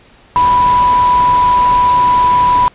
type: tone in noise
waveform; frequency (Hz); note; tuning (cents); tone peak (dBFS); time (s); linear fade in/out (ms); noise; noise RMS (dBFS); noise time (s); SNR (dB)
sine; 987.8; B5; 0; -7; 0.36-2.68; 0; pink; -23; 0.36-2.68; +13
effects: pink hiss -45 dBFS RMS until 2.74 s + resampled to 8000 Hz